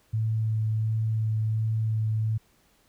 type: tone with vibrato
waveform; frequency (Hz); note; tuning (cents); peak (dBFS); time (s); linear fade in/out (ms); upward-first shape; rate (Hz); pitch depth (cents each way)
sine; 110; A2; 0; -23; 0.13-2.38; 10; sine; 1.4; 11
effects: pink hiss -64 dBFS RMS until 2.88 s